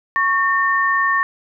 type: tone pair together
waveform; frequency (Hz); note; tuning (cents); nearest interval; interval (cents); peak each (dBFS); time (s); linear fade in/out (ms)
sine; 1108.7 / 1815.6; C#6 / A#6; 0 / -46; major sixth; 854; -17; 0.16-1.23; 0
effects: none